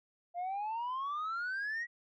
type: exponential sweep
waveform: sine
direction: up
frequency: 687 to 1939 Hz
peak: -32 dBFS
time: 0.34-1.87 s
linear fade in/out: 50 ms
effects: tanh soft clip ceiling -33 dBFS